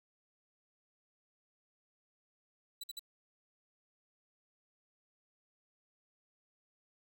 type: tone bursts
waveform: sawtooth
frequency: 3951 Hz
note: B7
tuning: in tune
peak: -38 dBFS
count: 3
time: 2.81-2.994 s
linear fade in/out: 5 ms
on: 26 ms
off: 53 ms
effects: none